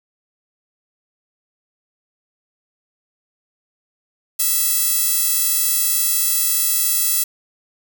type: tone with high-pass filter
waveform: sawtooth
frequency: 659.3 Hz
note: E5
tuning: in tune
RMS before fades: -18 dBFS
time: 4.39-7.24 s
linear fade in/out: 10 ms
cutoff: 10000 Hz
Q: 0.67
effects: none